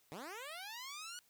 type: linear sweep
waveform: 10% pulse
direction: up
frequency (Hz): 138.4 to 1480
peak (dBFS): -37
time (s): 0.12-1.19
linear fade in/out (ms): 0
effects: white hiss -71 dBFS RMS until 1.29 s